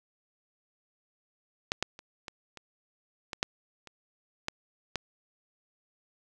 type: clicks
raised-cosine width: 0.2 ms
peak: -10 / -10 / -28 / -22 / -27 / -18 / -9 / -29 / -13 / -13 dBFS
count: 10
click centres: 1.719 / 1.826 / 1.991 / 2.282 / 2.573 / 3.332 / 3.429 / 3.873 / 4.484 / 4.957 s
effects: none